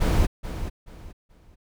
brown noise with echo, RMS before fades -19 dBFS, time 0-0.27 s, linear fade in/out 20 ms, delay 430 ms, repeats 3, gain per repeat -11 dB, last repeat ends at 1.56 s, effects none

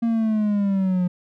triangle linear sweep, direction down, 233.1 to 177.1 Hz, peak -16 dBFS, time 0.02-1.08 s, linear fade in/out 10 ms, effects none

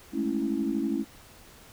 sine chord, A major seventh, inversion third, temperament equal, 207.7 / 220 / 277.2 / 329.6 Hz, G#3 / A3 / C#4 / E4, 0 / 0 / 0 / 0 cents, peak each -34 / -31 / -29 / -30 dBFS, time 0.12-1.05 s, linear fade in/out 50 ms, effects tanh soft clip ceiling -16 dBFS + pink hiss -52 dBFS RMS until 1.72 s

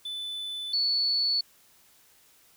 triangle / sine tone pair in turn, 3502 / 4436 Hz, A7 / C#8, -9 / 0 cents, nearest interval major third, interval 409 cents, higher second, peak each -31 / -23 dBFS, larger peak second, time 0.05-0.73 / 0.73-1.41 s, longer neither, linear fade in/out 5 ms, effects white hiss -60 dBFS RMS until 2.56 s

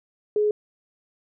sine tone, 420.5 Hz, G#4, 22 cents sharp, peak -18 dBFS, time 0.36-0.51 s, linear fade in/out 2 ms, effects none

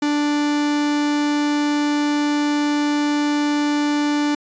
45% pulse tone, 293.7 Hz, D4, in tune, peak -17 dBFS, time 0.02-4.35 s, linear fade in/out 5 ms, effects resampled to 16000 Hz

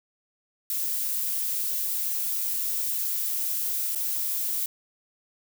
violet noise with dropouts, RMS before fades -28 dBFS, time 0.7-4.66 s, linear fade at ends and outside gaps 2 ms, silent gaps 3.95-3.957 s, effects none

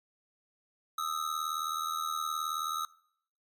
square ring-modulated tone, 1276 Hz, D#6, 43 cents sharp, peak -29 dBFS, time 0.98-2.85 s, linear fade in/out 2 ms, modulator 39.5 Hz, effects noise-tail reverb RT60 0.7 s tail -23 dB re dry + MP3 64 kbps

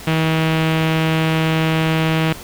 sawtooth tone with low-pass filter, 160 Hz, D#3, 49 cents sharp, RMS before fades -17 dBFS, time 0.07-2.33 s, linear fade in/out 5 ms, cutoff 2900 Hz, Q 2.3, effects pink hiss -35 dBFS RMS until 2.43 s

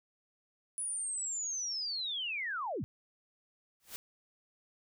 sine linear sweep, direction down, 9960 to 77.78 Hz, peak -34 dBFS, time 0.78-2.84 s, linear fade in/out 0 ms
white noise with exponential growth, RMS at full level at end -39 dBFS, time 3.8-3.96 s, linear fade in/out 0 ms, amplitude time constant 34 ms
effects none

